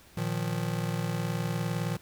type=chord; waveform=square; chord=Bb suspended fourth; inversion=none; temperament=just; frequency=116.54 / 155.39 / 174.81 Hz; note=Bb2 / Eb3 / F3; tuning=0 / -2 / +2 cents; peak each=-34 dBFS; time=0.17-1.97 s; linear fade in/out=5 ms; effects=pink hiss -56 dBFS RMS until 2.01 s